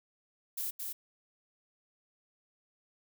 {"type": "noise with echo", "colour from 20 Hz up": "violet", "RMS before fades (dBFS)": -36, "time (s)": [0.57, 0.71], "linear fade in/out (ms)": 10, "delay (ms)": 220, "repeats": 1, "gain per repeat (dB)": -3, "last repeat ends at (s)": 0.93, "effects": []}